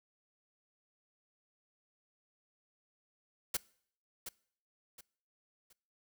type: noise with echo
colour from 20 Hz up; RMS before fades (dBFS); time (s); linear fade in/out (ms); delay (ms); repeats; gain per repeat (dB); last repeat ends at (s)
white; -33; 3.54-3.57; 5; 720; 3; -10; 5.73
effects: noise-tail reverb RT60 0.6 s tail -23 dB re dry